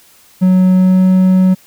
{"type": "tone with pitch glide", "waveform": "triangle", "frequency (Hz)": [185, 186.18], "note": ["F#3", "F#3"], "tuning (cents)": [0, 11], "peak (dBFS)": -4, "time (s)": [0.41, 1.55], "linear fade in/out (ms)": 20, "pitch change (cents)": 11, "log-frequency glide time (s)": [0.74, 1.03], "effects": ["white hiss -46 dBFS RMS until 1.66 s"]}